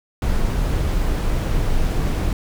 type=noise; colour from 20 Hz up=brown; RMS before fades=-19 dBFS; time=0.22-2.33 s; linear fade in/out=2 ms; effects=none